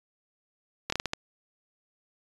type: slowing click train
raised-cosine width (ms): 0.2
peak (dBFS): -11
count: 6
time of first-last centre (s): 0.9-1.134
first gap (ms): 24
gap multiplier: 1.34
effects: resampled to 24000 Hz